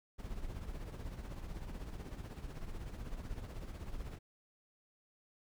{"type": "noise with tremolo", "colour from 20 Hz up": "brown", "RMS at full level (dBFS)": -41, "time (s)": [0.18, 4.19], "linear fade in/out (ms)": 20, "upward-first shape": "triangle", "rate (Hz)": 16, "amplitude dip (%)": 65, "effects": []}